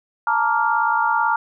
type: chord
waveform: sine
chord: Bb major seventh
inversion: third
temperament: just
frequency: 874.1 / 932.3 / 1165.4 / 1398.5 Hz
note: A5 / Bb5 / D6 / F6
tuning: -12 / 0 / -14 / +2 cents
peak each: -22 / -20 / -25 / -21 dBFS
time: 0.27-1.36 s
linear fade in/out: 2 ms
effects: none